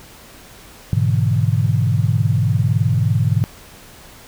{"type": "chord", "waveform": "sine", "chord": "E dominant seventh", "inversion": "first", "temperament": "equal", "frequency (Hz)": [103.83, 123.47, 146.83, 164.81], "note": ["G#2", "B2", "D3", "E3"], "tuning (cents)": [0, 0, 0, 0], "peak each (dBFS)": [-17, -18, -21, -23], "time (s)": [0.93, 3.44], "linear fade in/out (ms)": 0, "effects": ["pink hiss -42 dBFS RMS until 4.27 s"]}